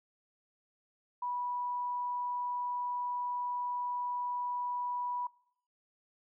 sine tone, 980 Hz, B5, 14 cents flat, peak -33 dBFS, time 1.22-5.27 s, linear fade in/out 5 ms, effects noise-tail reverb RT60 0.7 s tail -21 dB re dry

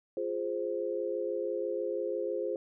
sine chord, F minor, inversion none, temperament equal, 349.2 / 415.3 / 523.3 Hz, F4 / Ab4 / C5, 0 / 0 / 0 cents, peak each -36 / -35 / -34 dBFS, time 0.17-2.56 s, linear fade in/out 2 ms, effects none

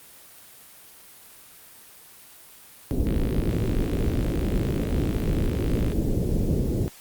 pink low-pass noise, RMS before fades -24 dBFS, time 2.91-6.88 s, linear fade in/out 0 ms, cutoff 440 Hz, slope 24 dB/octave
click train, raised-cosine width 0.3 ms, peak -22 dBFS, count 156, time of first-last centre 3.07-5.919 s, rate 54.4 Hz
effects white hiss -48 dBFS RMS until 7 s + Opus 32 kbps

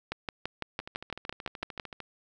two click trains, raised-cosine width 0.3 ms, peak -24 / -16 dBFS, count 17 / 11, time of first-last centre 0.8-2.003 / 0.12-1.798 s, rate 13.3 / 5.96 Hz, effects none

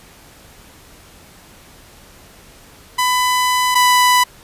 sawtooth tone pair in turn, 1000 / 993.7 Hz, B5 / B5, +21 / +10 cents, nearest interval unison, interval 11 cents, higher first, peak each -10 / -6 dBFS, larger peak second, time 2.98-3.75 / 3.75-4.24 s, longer first, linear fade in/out 10 ms, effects pink hiss -44 dBFS RMS until 4.43 s + resampled to 32000 Hz

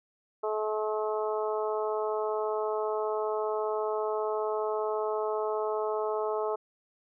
harmonic tone, 214.8 Hz, A3, 41 cents flat, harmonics 2 / 3 / 4 / 5 / 6, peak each -30 / -34 / -36 / -38 / -40 dBFS, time 0.43-6.56 s, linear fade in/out 10 ms, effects none

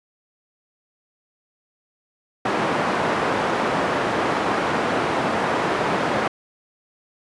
white band-pass noise, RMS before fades -22 dBFS, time 2.45-6.28 s, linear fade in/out 5 ms, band 160 to 1100 Hz, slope 12 dB/octave, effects resampled to 24000 Hz

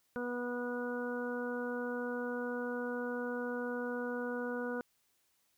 harmonic tone, 244.2 Hz, B3, 19 cents flat, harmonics 1 / 2 / 3 / 4 / 5 / 6, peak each -39 / -38 / -50 / -48 / -50 / -43 dBFS, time 0.16-4.81 s, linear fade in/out 0 ms, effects white hiss -75 dBFS RMS until 5.57 s

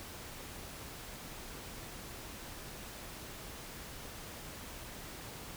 silence, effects pink hiss -47 dBFS RMS until 5.56 s

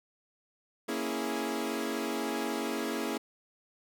sawtooth chord, A# half-diminished seventh, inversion none, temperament equal, 233.1 / 277.2 / 329.6 / 415.3 Hz, A#3 / C#4 / E4 / G#4, 0 / 0 / 0 / 0 cents, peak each -33 dBFS, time 0.88-3.18 s, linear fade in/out 10 ms, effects none

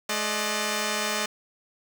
5% pulse tone pair together, 212.5 / 601 Hz, G#3 / D5, +40 / +40 cents, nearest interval octave + tritone, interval 1800 cents, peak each -17 dBFS, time 0.09-1.26 s, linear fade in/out 5 ms, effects none

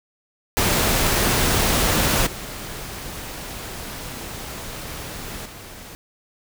pink noise with level steps, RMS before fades -19 / -33 / -39 dBFS, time 0.57-5.95 s, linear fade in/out 0 ms, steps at 2.26 / 5.45 s, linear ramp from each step 10 ms, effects none

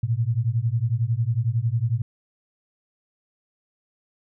sine beating tone pair, 110.5 / 121.5 Hz, A2 / B2, +8 / -28 cents, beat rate 11 Hz, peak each -23 dBFS, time 0.03-2.02 s, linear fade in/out 5 ms, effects none

